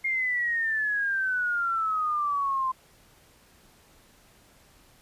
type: exponential sweep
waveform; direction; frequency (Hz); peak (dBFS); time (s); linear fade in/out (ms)
sine; down; 2137 to 1033; -24; 0.04-2.72; 10
effects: pink hiss -58 dBFS RMS until 5.01 s + resampled to 32000 Hz